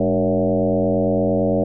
sine tone with frequency modulation, 384.7 Hz, G4, 33 cents flat, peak -15 dBFS, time 0-1.64 s, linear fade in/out 5 ms, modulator 88.8 Hz, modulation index 2.9, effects none

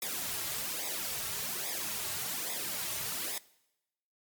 white noise with flanger, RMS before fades -36 dBFS, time 0.02-3.38 s, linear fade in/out 2 ms, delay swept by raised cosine 0.68 to 4.08 ms, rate 1.2 Hz, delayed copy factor -0.8, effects noise-tail reverb RT60 0.9 s tail -21 dB re dry + MP3 96 kbps

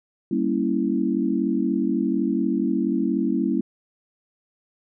sine chord, G diminished seventh, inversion none, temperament equal, 196 / 233.1 / 277.2 / 329.6 Hz, G3 / Bb3 / Db4 / Fb4, 0 / 0 / 0 / 0 cents, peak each -26 / -25 / -25 / -25 dBFS, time 0.31-3.61 s, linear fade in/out 5 ms, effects none

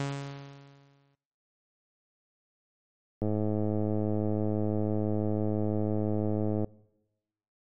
sawtooth tone with exponential decay, 139.7 Hz, C#3, 14 cents sharp, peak -24 dBFS, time 0-1.15 s, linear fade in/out 2 ms, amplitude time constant 250 ms
click train, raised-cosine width 2 ms, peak -17 dBFS, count 364, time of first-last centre 3.22-6.645 s, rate 106 Hz
effects noise-tail reverb RT60 1.0 s tail -23 dB re dry + MP3 32 kbps

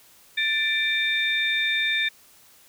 sine tone cluster, 1769 / 2343 / 3627 Hz, A6 / D7 / A#7, +9 / -5 / -48 cents, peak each -25 dBFS, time 0.37-2.09 s, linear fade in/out 10 ms, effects tanh soft clip ceiling -11 dBFS + white hiss -54 dBFS RMS until 2.68 s

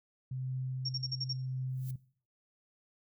sine tone with tremolo, 129.6 Hz, C3, 16 cents flat, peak -33 dBFS, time 0.31-1.96 s, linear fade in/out 5 ms, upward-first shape triangle, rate 0.95 Hz, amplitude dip 45%
sine tone bursts, 5530 Hz, F8, 18 cents flat, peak -32 dBFS, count 6, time 0.85-1.333 s, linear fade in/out 10 ms, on 43 ms, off 45 ms
violet noise with exponential growth, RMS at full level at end -47 dBFS, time 1.67-1.91 s, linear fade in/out 5 ms, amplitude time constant 52 ms
effects noise-tail reverb RT60 0.5 s tail -20 dB re dry

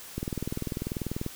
click train, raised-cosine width 3 ms, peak -18 dBFS, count 23, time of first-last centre 0.18-1.264 s, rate 20.3 Hz, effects white hiss -45 dBFS RMS until 1.35 s

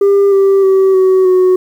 sine tone with pitch steps, 399 / 391.2 / 383.6 / 376.2 / 368.9 Hz, G4 / G4 / G4 / F#4 / F#4, +31 / -4 / -37 / +29 / -5 cents, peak -3 dBFS, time 0.01-1.56 s, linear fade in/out 5 ms, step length 310 ms, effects tanh soft clip ceiling -5 dBFS + 7-bit

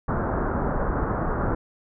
pink low-pass noise, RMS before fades -25 dBFS, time 0.08-1.55 s, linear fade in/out 5 ms, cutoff 1500 Hz, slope 48 dB/octave, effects none

